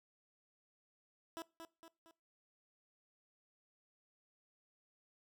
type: tone with echo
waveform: 15% pulse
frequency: 329.6 Hz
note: E4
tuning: in tune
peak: -37 dBFS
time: 1.37-1.42 s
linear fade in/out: 0 ms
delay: 230 ms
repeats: 3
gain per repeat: -6 dB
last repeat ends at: 2.11 s
effects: noise-tail reverb RT60 0.3 s tail -22 dB re dry